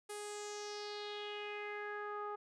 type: tone with low-pass filter sweep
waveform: sawtooth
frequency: 415.3 Hz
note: G#4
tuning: in tune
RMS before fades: -44 dBFS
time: 0.09-2.36 s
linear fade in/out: 10 ms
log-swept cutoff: 10000 to 1100 Hz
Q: 3.9
effects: none